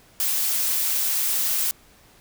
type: noise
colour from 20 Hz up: blue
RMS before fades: -23 dBFS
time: 0.2-1.71 s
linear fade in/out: 0 ms
effects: pink hiss -54 dBFS RMS until 2.2 s